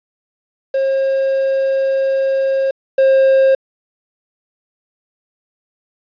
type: tone pair in turn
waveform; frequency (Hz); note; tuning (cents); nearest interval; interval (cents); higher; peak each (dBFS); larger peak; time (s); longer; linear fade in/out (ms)
triangle; 538 / 534.3; C5 / C5; +48 / +36; unison; 12; first; -11 / -6; second; 0.74-2.71 / 2.98-3.55; first; 5
effects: resampled to 11025 Hz + 7-bit